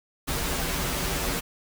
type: noise with comb filter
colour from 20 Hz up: pink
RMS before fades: -28 dBFS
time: 0.27-1.41 s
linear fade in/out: 20 ms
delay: 9.5 ms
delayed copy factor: -0.75
effects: none